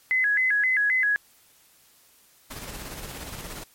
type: tone with vibrato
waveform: sine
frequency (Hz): 1843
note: A#6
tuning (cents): -20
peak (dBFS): -19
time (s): 0.11-1.16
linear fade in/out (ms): 0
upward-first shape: square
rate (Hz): 3.8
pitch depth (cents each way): 170
type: noise with tremolo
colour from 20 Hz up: pink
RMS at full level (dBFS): -36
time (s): 2.5-3.64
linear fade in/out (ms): 10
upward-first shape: square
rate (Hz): 17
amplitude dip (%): 35
effects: white hiss -58 dBFS RMS until 3.74 s + MP3 64 kbps